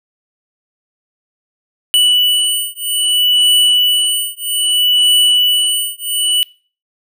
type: beating tone pair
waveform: square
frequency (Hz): 2960 / 2960.62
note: F#7 / F#7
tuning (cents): 0 / 0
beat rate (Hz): 0.62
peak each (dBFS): -14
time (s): 1.94-6.43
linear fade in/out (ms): 0
effects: noise-tail reverb RT60 0.4 s tail -23 dB re dry